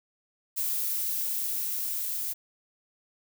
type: noise with level ramp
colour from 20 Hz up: violet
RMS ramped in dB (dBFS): -29 to -32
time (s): 0.56-2.34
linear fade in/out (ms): 20
effects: none